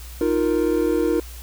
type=chord; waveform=triangle; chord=Eb suspended second; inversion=none; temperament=just; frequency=311.1 / 350 / 466.7 Hz; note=Eb4 / F4 / Bb4; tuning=0 / +4 / +2 cents; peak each=-20 dBFS; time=0.21-1.2 s; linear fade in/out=2 ms; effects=added 60 Hz sine -35 dBFS peak until 1.42 s + white hiss -43 dBFS RMS until 1.42 s